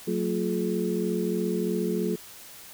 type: tone cluster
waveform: sine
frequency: 182.9 / 226 / 352.2 / 426.6 Hz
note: F#3 / A3 / F4 / G#4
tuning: -20 / +47 / +15 / +46 cents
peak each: -29 / -31 / -30 / -30 dBFS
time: 0.07-2.16 s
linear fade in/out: 10 ms
effects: white hiss -46 dBFS RMS until 2.73 s